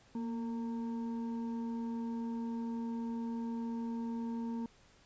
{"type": "tone with frequency modulation", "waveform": "sine", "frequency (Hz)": 233.1, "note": "A#3", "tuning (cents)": 0, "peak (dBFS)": -35, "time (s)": [0.15, 4.66], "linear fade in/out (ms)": 2, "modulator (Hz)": 686, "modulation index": 0.41, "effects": ["pink hiss -64 dBFS RMS until 5.05 s", "resampled to 16000 Hz"]}